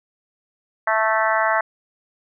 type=harmonic tone with a mistuned harmonic; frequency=220 Hz; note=A3; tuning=in tune; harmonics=3 / 4 / 5 / 6 / 7 / 8 / 9; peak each=-22 / -23 / -24 / -25 / -25 / -26 / -27 dBFS; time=0.87-1.61 s; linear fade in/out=5 ms; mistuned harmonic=9; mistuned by=-16 cents; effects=none